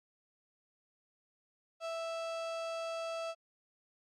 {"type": "tone", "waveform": "35% pulse", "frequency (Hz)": 659.3, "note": "E5", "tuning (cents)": 0, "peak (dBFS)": -35, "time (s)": [1.8, 3.35], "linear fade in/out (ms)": 50, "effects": ["low-pass 6000 Hz 12 dB/octave", "Opus 48 kbps"]}